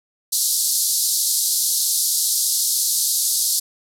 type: band-pass noise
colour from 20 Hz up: white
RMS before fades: -20 dBFS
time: 0.32-3.6 s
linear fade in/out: 10 ms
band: 4000 to 13000 Hz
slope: 48 dB/octave
effects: none